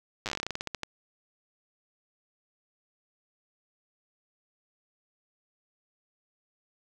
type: slowing click train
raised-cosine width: 0.2 ms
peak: -15 dBFS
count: 18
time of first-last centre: 0.26-0.833 s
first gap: 8 ms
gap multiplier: 1.16
effects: 8-bit